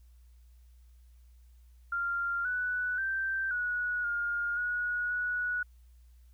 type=tone with pitch steps; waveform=sine; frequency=1392 / 1484 / 1563 / 1462 / 1416 / 1455 / 1467 Hz; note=F6 / F#6 / G6 / F#6 / F6 / F#6 / F#6; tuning=-6 / +5 / -6 / -21 / +23 / -29 / -15 cents; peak=-29 dBFS; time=1.92-5.63 s; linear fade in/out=5 ms; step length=530 ms; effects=added 60 Hz sine -54 dBFS peak until 6.33 s + white hiss -74 dBFS RMS until 6.33 s